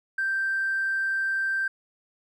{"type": "tone with tanh clipping", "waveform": "triangle", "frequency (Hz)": 1568, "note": "G6", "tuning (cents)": 0, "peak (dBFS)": -23, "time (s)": [0.18, 1.68], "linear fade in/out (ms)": 5, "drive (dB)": 1, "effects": []}